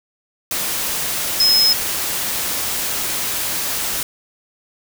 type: tone in noise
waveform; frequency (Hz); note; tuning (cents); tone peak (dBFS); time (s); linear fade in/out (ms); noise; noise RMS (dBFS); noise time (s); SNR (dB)
sine; 5140; E8; -45; -11; 1.4-1.73; 2; white; -22; 0.51-4.03; +8
effects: none